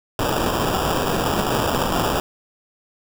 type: noise with sample-and-hold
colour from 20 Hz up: blue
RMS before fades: -21 dBFS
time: 0.19-2.2 s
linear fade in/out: 2 ms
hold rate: 2100 Hz
effects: none